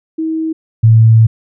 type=tone pair in turn; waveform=sine; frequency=320 / 112.23 Hz; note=D#4 / A2; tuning=+49 / +35 cents; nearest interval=octave + tritone; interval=1814 cents; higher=first; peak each=-14 / -3 dBFS; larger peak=second; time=0.18-0.53 / 0.83-1.27 s; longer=second; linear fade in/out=10 ms; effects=none